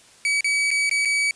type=tone with dropouts; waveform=40% pulse; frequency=2279 Hz; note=C#7; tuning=47 cents sharp; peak=-18 dBFS; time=0.25-1.31 s; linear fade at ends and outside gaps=1 ms; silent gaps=0.408-0.444 / 0.706-0.713 / 0.895-0.912 / 1.05-1.055 s; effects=white hiss -51 dBFS RMS until 1.35 s + resampled to 22050 Hz